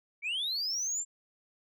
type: linear sweep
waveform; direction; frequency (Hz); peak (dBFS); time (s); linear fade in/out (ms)
sine; up; 2217 to 7459; -28; 0.22-1.05; 50
effects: tanh soft clip ceiling -29 dBFS